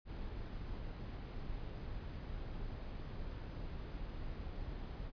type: noise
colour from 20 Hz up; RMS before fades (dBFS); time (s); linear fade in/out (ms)
brown; -44; 0.05-5.12; 50
effects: resampled to 11025 Hz